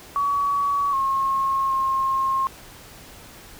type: tone with pitch steps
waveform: sine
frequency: 1130 / 1080 / 1070 Hz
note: C#6 / C#6 / C6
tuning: +33 / -45 / +38 cents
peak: -19 dBFS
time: 0.16-2.47 s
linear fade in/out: 0 ms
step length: 770 ms
effects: pink hiss -44 dBFS RMS until 3.59 s